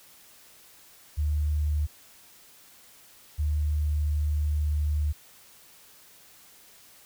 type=tone pair in turn; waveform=sine; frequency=74.9 / 74.9 Hz; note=D2 / D2; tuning=+35 / +35 cents; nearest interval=unison; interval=0 cents; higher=neither; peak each=-23 dBFS; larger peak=neither; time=1.17-1.87 / 3.38-5.13 s; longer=second; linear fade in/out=20 ms; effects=white hiss -54 dBFS RMS until 7.05 s